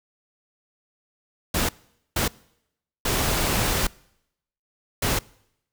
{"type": "noise bursts at uneven times", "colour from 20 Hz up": "pink", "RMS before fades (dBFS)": -23, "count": 4, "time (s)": [[1.54, 1.69], [2.16, 2.28], [3.05, 3.87], [5.02, 5.19]], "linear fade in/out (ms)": 5, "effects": ["noise-tail reverb RT60 0.8 s tail -24 dB re dry"]}